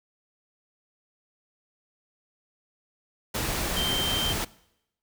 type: tone in noise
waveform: sine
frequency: 3136 Hz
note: G7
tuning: in tune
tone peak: -27 dBFS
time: 3.76-4.33 s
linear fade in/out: 10 ms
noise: pink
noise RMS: -29 dBFS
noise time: 3.34-4.45 s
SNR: -1 dB
effects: noise-tail reverb RT60 0.8 s tail -21 dB re dry